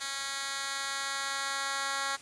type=tone with high-pass filter sweep; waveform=10% pulse; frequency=274.6 Hz; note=C#4; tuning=16 cents flat; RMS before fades=-34 dBFS; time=0-2.17 s; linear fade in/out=20 ms; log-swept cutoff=2300 to 1200 Hz; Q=0.74; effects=white hiss -50 dBFS RMS until 2.21 s + resampled to 22050 Hz